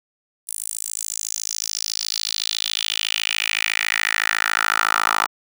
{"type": "tone with high-pass filter sweep", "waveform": "10% pulse", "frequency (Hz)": 53.9, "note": "A1", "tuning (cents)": -35, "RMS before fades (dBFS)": -23, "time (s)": [0.47, 5.27], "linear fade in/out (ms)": 20, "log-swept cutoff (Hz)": [9700, 1100], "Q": 3.4, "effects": []}